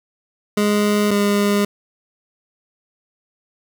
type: tone pair in turn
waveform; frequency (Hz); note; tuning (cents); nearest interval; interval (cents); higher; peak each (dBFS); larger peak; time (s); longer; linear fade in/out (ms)
25% pulse; 207.7 / 203.9; G#3 / G#3; 0 / -32; unison; 32; first; -11; neither; 0.57-1.11 / 1.11-1.65; neither; 5
effects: none